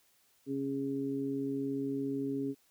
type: harmonic tone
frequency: 137.4 Hz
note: C#3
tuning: 15 cents flat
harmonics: 1 / 2 / 3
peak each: -44 / -33 / -38 dBFS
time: 0.46-2.55 s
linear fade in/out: 50 ms
effects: white hiss -69 dBFS RMS until 2.7 s